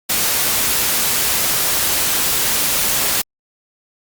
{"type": "noise", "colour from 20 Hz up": "white", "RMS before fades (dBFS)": -17, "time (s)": [0.09, 3.22], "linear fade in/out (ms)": 10, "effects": ["Opus 48 kbps"]}